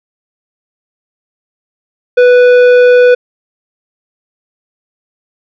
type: tone with tanh clipping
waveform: sine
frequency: 493.9 Hz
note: B4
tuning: in tune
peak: -4 dBFS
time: 2.17-3.15 s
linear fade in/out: 10 ms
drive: 11 dB
effects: none